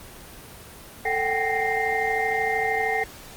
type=tone cluster; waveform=sine; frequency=443.3 / 756 / 789 / 1852 / 2095 Hz; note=A4 / F#5 / G5 / A#6 / C7; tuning=+13 / +37 / +11 / -12 / +2 cents; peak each=-28 dBFS; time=1.05-3.04 s; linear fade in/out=5 ms; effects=pink hiss -43 dBFS RMS until 3.36 s + Opus 24 kbps